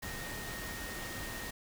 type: tone in noise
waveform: sine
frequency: 1856 Hz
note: A#6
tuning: 8 cents flat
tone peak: -45 dBFS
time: 0.02-1.51 s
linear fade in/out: 10 ms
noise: pink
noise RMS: -42 dBFS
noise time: 0.02-1.51 s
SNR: -6 dB
effects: none